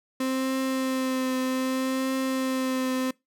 35% pulse tone with vibrato, 261 Hz, C4, 4 cents flat, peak -23 dBFS, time 0.2-3.11 s, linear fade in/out 5 ms, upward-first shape triangle, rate 0.64 Hz, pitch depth 21 cents each way, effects noise-tail reverb RT60 0.2 s tail -23 dB re dry

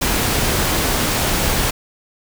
pink noise, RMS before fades -18 dBFS, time 0.01-1.71 s, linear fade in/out 10 ms, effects none

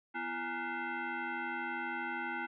sine tone with frequency modulation, 337.7 Hz, E4, 42 cents sharp, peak -35 dBFS, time 0.14-2.47 s, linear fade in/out 20 ms, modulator 583 Hz, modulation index 3.2, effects none

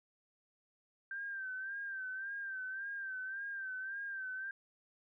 sine tone with vibrato, 1568 Hz, G6, in tune, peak -39 dBFS, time 1.11-4.51 s, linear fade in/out 2 ms, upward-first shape sine, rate 1.8 Hz, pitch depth 61 cents each way, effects none

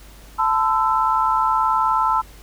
sine tone cluster, 881 / 1020 / 1324 Hz, A5 / C6 / E6, +2 / -44 / +7 cents, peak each -20 dBFS, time 0.38-2.22 s, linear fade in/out 20 ms, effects added 50 Hz sine -42 dBFS peak until 2.42 s + pink hiss -47 dBFS RMS until 2.42 s

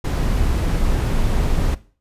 brown noise, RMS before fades -18 dBFS, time 0.04-1.75 s, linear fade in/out 10 ms, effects noise-tail reverb RT60 0.4 s tail -18 dB re dry + resampled to 32000 Hz

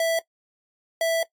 square tone pair in turn, 659.3 / 659.3 Hz, E5 / E5, 0 / 0 cents, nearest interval unison, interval 0 cents, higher neither, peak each -21 dBFS, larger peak neither, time 0-0.19 / 1.01-1.23 s, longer second, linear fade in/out 2 ms, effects noise-tail reverb RT60 0.1 s tail -20 dB re dry + AAC 64 kbps

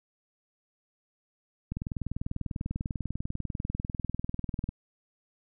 click train, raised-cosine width 5 ms, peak -20 dBFS, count 61, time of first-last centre 1.72-4.69 s, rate 20.2 Hz, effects none

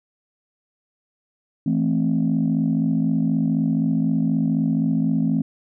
sine chord, A minor, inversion second, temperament just, 165 / 220 / 264 Hz, E3 / A3 / C4, +2 / 0 / +16 cents, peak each -21 dBFS, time 1.66-5.42 s, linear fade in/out 5 ms, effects tanh soft clip ceiling -11 dBFS

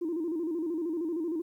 sine tone with vibrato, 329.6 Hz, E4, in tune, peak -28 dBFS, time 0.01-1.42 s, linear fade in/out 10 ms, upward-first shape square, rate 13 Hz, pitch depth 92 cents each way, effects tanh soft clip ceiling -25 dBFS + 11-bit

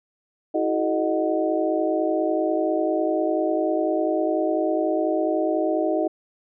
sine tone cluster, 323.9 / 374 / 428.1 / 617 / 740 Hz, E4 / F#4 / A4 / D#5 / F#5, -30 / +19 / -47 / -15 / 0 cents, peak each -24 / -28 / -29 / -24 / -30 dBFS, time 0.54-6.08 s, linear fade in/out 10 ms, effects none

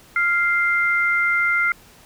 sine tone pair together, 1396.9 / 2091 Hz, F6 / C7, 0 / -2 cents, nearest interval perfect fifth, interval 698 cents, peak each -19 dBFS, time 0.16-1.72 s, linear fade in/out 2 ms, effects pink hiss -49 dBFS RMS until 2.05 s

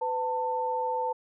sine tone pair together, 502.8 / 893 Hz, B4 / A5, +31 / +25 cents, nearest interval minor seventh, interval 994 cents, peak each -31 / -28 dBFS, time 0.01-1.13 s, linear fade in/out 10 ms, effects none

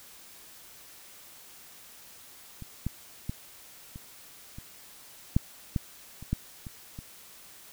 clicks, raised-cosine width 5 ms, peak -28 / -17 / -19 / -29 / -29 / -9 / -14 / -30 / -14 / -27 / -27 dBFS, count 11, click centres 2.623 / 2.866 / 3.295 / 3.959 / 4.585 / 5.365 / 5.762 / 6.226 / 6.33 / 6.668 / 6.989 s, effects white hiss -51 dBFS RMS until 7.72 s

